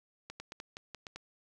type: clicks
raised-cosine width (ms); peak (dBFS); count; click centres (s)
0.2; -26; 8; 0.3 / 0.4 / 0.521 / 0.601 / 0.769 / 0.947 / 1.068 / 1.16
effects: none